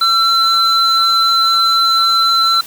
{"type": "tone pair together", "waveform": "sine", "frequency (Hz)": [1349, 4042], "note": ["E6", "B7"], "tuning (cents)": [40, 39], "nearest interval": "octave + perfect fifth", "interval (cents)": 1899, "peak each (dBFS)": -11, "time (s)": [0.01, 2.61], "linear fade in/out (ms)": 5, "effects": ["tanh soft clip ceiling -4 dBFS", "white hiss -34 dBFS RMS until 2.66 s"]}